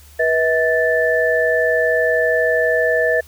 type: tone cluster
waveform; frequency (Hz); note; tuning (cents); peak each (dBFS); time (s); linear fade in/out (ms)
sine; 487.5 / 640 / 1758; B4 / D#5 / A6; -23 / +49 / -2; -18; 0.19-3.21; 10
effects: added 73 Hz sine -43 dBFS peak until 3.27 s + white hiss -48 dBFS RMS until 3.27 s